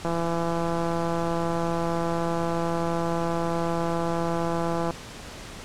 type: click train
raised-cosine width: 1 ms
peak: -14 dBFS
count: 817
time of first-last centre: 0.05-4.907 s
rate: 168 Hz
effects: pink hiss -40 dBFS RMS until 5.64 s + low-pass 8000 Hz 12 dB/octave

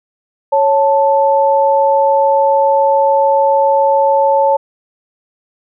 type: tone pair together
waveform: sine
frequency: 553 / 880 Hz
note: C#5 / A5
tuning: -4 / 0 cents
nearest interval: minor sixth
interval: 804 cents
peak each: -11 dBFS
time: 0.52-4.57 s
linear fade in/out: 10 ms
effects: none

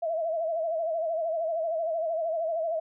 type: tone with vibrato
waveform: sine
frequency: 654 Hz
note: E5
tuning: 14 cents flat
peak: -26 dBFS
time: 0.02-2.8 s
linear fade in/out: 10 ms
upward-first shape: sine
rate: 13 Hz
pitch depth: 78 cents each way
effects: none

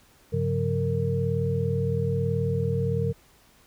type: tone cluster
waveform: sine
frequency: 99.8 / 137.9 / 179 / 460.6 Hz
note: G2 / C#3 / F3 / A#4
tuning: +32 / -9 / +43 / -21 cents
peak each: -28 / -27 / -31 / -28 dBFS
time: 0.32-3.13 s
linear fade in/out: 20 ms
effects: pink hiss -58 dBFS RMS until 3.66 s

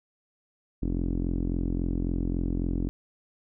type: tone with low-pass filter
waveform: sawtooth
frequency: 43.65 Hz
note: F1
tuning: in tune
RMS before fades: -28 dBFS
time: 0.82-2.89 s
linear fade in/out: 0 ms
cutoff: 290 Hz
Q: 3.5
effects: none

